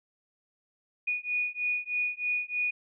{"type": "beating tone pair", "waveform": "sine", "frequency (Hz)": [2461, 2464.2], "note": ["D#7", "D#7"], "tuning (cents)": [-20, -17], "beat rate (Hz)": 3.2, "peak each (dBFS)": -31, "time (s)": [1.07, 2.71], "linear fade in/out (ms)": 10, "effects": []}